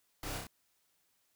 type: noise with echo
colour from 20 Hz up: pink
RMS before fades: -43 dBFS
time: 0.23-0.38 s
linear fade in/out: 2 ms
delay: 30 ms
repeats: 3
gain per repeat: -2 dB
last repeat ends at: 0.47 s
effects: white hiss -75 dBFS RMS until 1.35 s